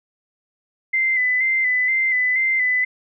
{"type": "tone with vibrato", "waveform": "sine", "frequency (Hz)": 2042, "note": "C7", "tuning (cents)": -43, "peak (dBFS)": -16, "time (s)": [0.93, 2.85], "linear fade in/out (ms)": 10, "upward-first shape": "square", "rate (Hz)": 2.1, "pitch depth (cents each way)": 34, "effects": []}